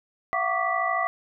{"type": "tone cluster", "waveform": "sine", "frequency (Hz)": [679, 739, 1132, 1185, 1969], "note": ["F5", "F#5", "C#6", "D6", "B6"], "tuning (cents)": [-49, -2, 36, 15, -6], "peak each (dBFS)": -29, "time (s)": [0.33, 1.07], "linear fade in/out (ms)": 0, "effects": []}